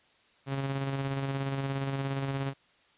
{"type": "tone with tremolo", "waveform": "sawtooth", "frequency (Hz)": 136.8, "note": "C#3", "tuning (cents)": -23, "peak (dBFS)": -25, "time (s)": [0.46, 2.54], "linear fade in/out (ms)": 50, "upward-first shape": "square", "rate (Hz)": 17, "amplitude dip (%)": 30, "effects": ["white hiss -64 dBFS RMS until 2.97 s", "resampled to 8000 Hz"]}